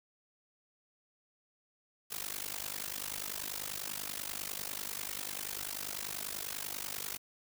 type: noise with amplitude modulation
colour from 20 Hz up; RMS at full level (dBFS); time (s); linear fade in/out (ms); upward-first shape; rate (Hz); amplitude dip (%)
white; -36; 2.1-7.18; 20; sine; 50.2; 95
effects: none